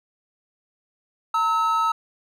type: tone pair together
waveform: triangle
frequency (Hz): 915.7 / 1295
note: A#5 / E6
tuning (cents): -31 / -31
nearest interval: tritone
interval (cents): 600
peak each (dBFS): -22 / -18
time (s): 1.34-1.92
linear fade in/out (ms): 5
effects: none